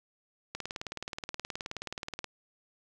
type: click train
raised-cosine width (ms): 0.2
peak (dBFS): -19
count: 33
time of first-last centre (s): 0.55-2.243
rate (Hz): 18.9
effects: none